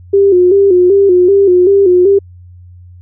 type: tone with vibrato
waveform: sine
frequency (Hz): 377.8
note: F#4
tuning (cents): +36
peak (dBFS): -4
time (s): 0.13-2.19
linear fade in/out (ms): 10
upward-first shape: square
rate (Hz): 2.6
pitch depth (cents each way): 85
effects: added 89 Hz sine -33 dBFS peak until 3.01 s